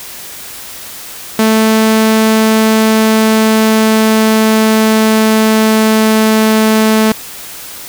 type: tone with pitch glide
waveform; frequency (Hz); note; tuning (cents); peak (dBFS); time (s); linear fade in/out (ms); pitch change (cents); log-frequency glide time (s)
sawtooth; 220 to 218.6; A3 to A3; 0 to -11; -3; 1.39-7.12; 2; -11; 2.16-6.46
effects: white hiss -28 dBFS RMS until 7.88 s